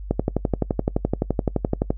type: click train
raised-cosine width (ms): 2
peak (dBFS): -6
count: 22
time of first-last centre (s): 0.11-1.905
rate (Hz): 11.7
effects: noise-tail reverb RT60 0.1 s tail -23 dB re dry + added 49 Hz sine -31 dBFS peak until 1.97 s